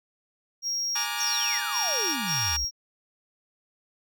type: tone bursts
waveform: triangle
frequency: 5600 Hz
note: F8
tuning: 4 cents sharp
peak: -25 dBFS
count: 4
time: 0.62-2.711 s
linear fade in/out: 50 ms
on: 450 ms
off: 97 ms
type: chord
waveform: 15% pulse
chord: Bb dominant seventh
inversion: third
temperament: equal with one note detuned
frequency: 830.6 / 932.3 / 1174.7 / 1433.7 Hz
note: Ab5 / Bb5 / D6 / F6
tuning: 0 / 0 / 0 / +45 cents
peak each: -28 dBFS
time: 0.95-2.57 s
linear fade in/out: 10 ms
type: exponential sweep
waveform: sine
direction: down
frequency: 6500 to 52.5 Hz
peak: -32 dBFS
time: 1.2-2.65 s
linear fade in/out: 5 ms
effects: none